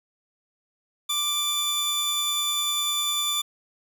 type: tone pair together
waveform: sawtooth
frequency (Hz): 1174 / 3512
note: D6 / A7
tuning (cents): -1 / -4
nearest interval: octave + perfect fifth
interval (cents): 1897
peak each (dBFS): -28 / -21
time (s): 1.09-3.42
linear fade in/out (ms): 10
effects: none

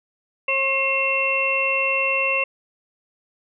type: harmonic tone with a mistuned harmonic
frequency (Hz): 540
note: C#5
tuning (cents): -45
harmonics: 1 / 2 / 4 / 5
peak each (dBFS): -26 / -28 / -27 / -20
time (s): 0.48-2.44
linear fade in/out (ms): 5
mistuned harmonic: 4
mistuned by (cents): -25
effects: none

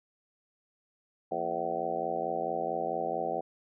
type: harmonic tone with a mistuned harmonic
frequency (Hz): 84.5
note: E2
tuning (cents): +43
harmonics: 2 / 3 / 4 / 5 / 6 / 7 / 8 / 9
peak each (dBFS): -46 / -45 / -41 / -39 / -37 / -38 / -36 / -34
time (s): 1.31-3.41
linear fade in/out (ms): 10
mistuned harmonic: 3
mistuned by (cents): -140
effects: none

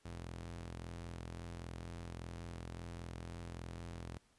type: ring-modulated tone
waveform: sawtooth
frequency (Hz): 85.1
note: F2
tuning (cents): -44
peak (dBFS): -38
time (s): 0.05-4.18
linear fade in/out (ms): 5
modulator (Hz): 21.8
effects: pink hiss -72 dBFS RMS until 4.38 s + resampled to 24000 Hz

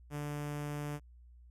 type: tone with notch filter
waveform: sawtooth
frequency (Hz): 146.83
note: D3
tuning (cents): 0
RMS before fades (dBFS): -39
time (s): 0.1-1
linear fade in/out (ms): 50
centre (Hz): 4100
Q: 1.7
effects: added 60 Hz sine -54 dBFS peak until 1.5 s + resampled to 32000 Hz

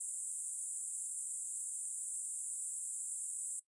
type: band-pass noise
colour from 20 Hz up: pink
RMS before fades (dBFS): -42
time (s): 0-3.6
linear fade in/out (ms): 10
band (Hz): 7500 to 10000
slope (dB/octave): 96
effects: noise-tail reverb RT60 0.1 s tail -17 dB re dry + resampled to 24000 Hz

